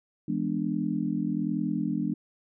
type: chord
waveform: sine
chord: E dominant seventh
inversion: none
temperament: just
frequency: 164.81 / 206 / 247.2 / 296.7 Hz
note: E3 / G#3 / B3 / D4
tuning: 0 / -14 / +2 / +18 cents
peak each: -33 / -30 / -32 / -31 dBFS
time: 0.28-2.14 s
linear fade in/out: 5 ms
effects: none